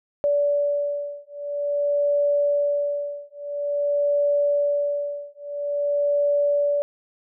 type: beating tone pair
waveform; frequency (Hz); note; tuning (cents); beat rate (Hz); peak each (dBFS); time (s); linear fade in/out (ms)
sine; 577 / 577.49; D5 / D5; -31 / -29; 0.49; -23; 0.24-6.82; 0
effects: none